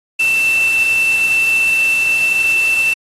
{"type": "tone in noise", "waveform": "sine", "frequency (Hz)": 2669, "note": "E7", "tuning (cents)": 21, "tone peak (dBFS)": -11, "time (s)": [0.19, 2.94], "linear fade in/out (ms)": 10, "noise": "white", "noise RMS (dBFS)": -27, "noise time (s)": [0.19, 2.94], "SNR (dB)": 13, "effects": ["AAC 32 kbps"]}